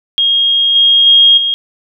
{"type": "tone with level steps", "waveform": "sine", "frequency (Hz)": 3254, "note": "G#7", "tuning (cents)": -36, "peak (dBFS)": [-8, -5, -3, -11], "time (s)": [0.18, 1.54], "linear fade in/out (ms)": 0, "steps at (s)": [0.75, 1.06, 1.37], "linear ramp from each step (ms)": 10, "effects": []}